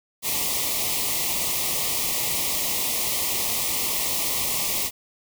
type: band-stop noise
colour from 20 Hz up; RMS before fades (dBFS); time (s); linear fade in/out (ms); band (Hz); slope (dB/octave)
white; -25; 0.22-4.91; 50; 1200 to 1900; 96
effects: none